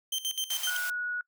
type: tone with tremolo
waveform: sawtooth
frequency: 3123 Hz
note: G7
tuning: 7 cents flat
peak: -25 dBFS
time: 0.12-0.77 s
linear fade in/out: 5 ms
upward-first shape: square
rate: 7.8 Hz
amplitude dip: 80%
type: high-pass noise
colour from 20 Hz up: white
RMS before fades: -38 dBFS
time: 0.5-0.9 s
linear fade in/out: 2 ms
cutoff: 630 Hz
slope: 96 dB/octave
type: tone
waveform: sine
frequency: 1461 Hz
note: F#6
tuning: 22 cents flat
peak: -30 dBFS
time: 0.67-1.21 s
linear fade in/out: 2 ms
effects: noise-tail reverb RT60 0.1 s tail -24 dB re dry